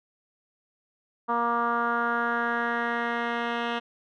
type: tone with low-pass filter sweep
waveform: 10% pulse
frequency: 235.6 Hz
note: A#3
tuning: 19 cents sharp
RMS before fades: -27 dBFS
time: 1.28-3.8 s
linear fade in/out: 20 ms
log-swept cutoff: 1100 to 2600 Hz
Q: 3.8
effects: none